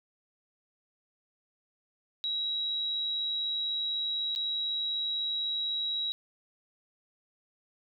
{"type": "tone with dropouts", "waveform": "sine", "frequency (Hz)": 3864, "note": "B7", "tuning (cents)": -39, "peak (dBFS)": -29, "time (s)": [2.24, 6.12], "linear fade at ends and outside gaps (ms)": 0, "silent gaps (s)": [4.351, 4.36], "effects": []}